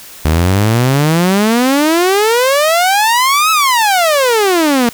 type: exponential two-way sweep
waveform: sawtooth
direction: up then down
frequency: 75 to 1311 to 228.5 Hz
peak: -5 dBFS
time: 0.25-4.89 s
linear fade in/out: 0 ms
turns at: 3.51 s
effects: white hiss -34 dBFS RMS until 4.93 s